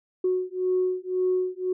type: beating tone pair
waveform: sine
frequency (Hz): 367.1 / 369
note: F#4 / F#4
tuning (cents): -14 / -5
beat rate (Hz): 1.9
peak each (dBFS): -25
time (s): 0.24-1.73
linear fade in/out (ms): 5
effects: tanh soft clip ceiling -15 dBFS